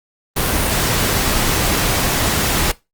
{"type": "noise", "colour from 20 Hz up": "pink", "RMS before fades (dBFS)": -17, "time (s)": [0.36, 2.72], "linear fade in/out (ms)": 10, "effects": ["noise-tail reverb RT60 0.2 s tail -19 dB re dry", "Opus 32 kbps"]}